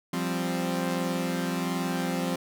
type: chord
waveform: sawtooth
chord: F suspended second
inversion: none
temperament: equal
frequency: 174.61 / 196 / 261.6 Hz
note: F3 / G3 / C4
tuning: 0 / 0 / 0 cents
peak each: -26 / -30 / -27 dBFS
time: 0.13-2.36 s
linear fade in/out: 5 ms
effects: none